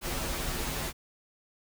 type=noise with comb filter; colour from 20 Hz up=pink; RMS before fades=-33 dBFS; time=0.01-0.93 s; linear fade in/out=50 ms; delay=10 ms; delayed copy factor=-0.8; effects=none